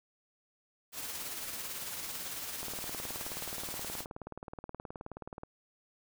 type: noise with tremolo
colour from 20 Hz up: white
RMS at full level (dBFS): -39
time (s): 0.92-4.06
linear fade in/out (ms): 50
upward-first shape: sine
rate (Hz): 18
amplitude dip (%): 35
type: click train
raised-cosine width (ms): 1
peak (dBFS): -28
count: 54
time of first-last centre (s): 2.63-5.434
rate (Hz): 18.9
effects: none